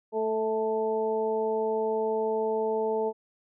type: harmonic tone with a mistuned harmonic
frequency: 220 Hz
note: A3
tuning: in tune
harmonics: 1 / 2 / 3 / 4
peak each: -37 / -26 / -34 / -33 dBFS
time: 0.12-3.13 s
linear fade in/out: 50 ms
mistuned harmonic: 3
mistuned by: -16 cents
effects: none